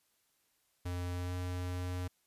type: tone with pitch glide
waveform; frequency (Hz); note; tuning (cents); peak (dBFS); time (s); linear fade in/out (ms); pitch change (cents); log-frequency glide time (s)
square; 88.9 to 90.09; F2 to F#2; +31 to -46; -36; 0.85-2.08; 10; +23; 1.14-1.36
effects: white hiss -75 dBFS RMS until 2.26 s + resampled to 32000 Hz